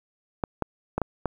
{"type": "clicks", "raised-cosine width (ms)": 1, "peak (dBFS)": -11, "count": 5, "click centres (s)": [0.438, 0.623, 0.98, 1.017, 1.257], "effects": ["8-bit"]}